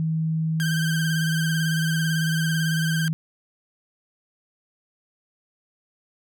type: tone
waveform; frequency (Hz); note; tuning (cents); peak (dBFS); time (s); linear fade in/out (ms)
sine; 160; D#3; +49; -21; 0-3.13; 0
type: tone with vibrato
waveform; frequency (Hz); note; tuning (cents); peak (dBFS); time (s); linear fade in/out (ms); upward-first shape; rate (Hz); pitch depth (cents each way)
sawtooth; 1568; G6; 0; -23; 0.6-3.08; 0; sine; 18; 53
effects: none